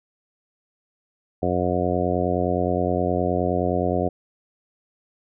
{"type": "harmonic tone", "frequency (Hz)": 89.6, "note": "F2", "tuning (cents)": 45, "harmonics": [1, 2, 3, 4, 5, 6, 7, 8], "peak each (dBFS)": [-28, -28, -28, -28, -28, -28, -28, -28], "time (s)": [1.42, 4.09], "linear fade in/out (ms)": 10, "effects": []}